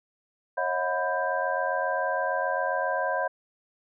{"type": "tone cluster", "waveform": "sine", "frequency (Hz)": [547, 634, 722, 995, 1578], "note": ["C#5", "D#5", "F#5", "B5", "G6"], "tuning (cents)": [-23, 32, -43, 13, 11], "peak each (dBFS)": -31, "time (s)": [0.57, 3.28], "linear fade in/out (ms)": 10, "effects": []}